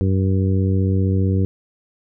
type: harmonic tone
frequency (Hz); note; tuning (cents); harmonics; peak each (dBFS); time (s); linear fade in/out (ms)
95.4; G2; -47; 1 / 2 / 3 / 4 / 5; -16 / -22 / -26 / -28 / -30; 0.01-1.45; 0
effects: none